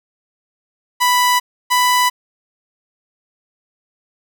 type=tone pair in turn; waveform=sawtooth; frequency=989 / 992.5 Hz; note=B5 / B5; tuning=+2 / +8 cents; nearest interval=unison; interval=6 cents; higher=second; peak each=-8 dBFS; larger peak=neither; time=1-1.4 / 1.7-2.1 s; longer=neither; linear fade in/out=20 ms; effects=none